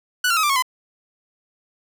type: tone with pitch steps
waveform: sawtooth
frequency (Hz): 1480 / 1372.9 / 1273.6 / 1181.5 / 1096 / 1016.7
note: F#6 / F6 / D#6 / D6 / C#6 / B5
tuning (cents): 0 / -30 / +40 / +10 / -20 / +50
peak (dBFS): -13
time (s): 0.24-0.624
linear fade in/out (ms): 5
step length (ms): 64
effects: none